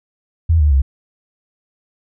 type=tone with pitch steps; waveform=sine; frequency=82.1 / 74.42 / 67.46 Hz; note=E2 / D2 / C#2; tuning=-6 / +24 / -46 cents; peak=-9 dBFS; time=0.49-0.82 s; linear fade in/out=10 ms; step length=110 ms; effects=none